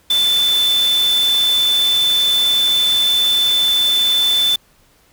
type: tone in noise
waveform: sine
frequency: 3520 Hz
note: A7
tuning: in tune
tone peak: -12 dBFS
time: 0.1-4.56 s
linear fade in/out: 5 ms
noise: white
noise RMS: -26 dBFS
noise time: 0.1-4.56 s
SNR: +11 dB
effects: pink hiss -54 dBFS RMS until 5.12 s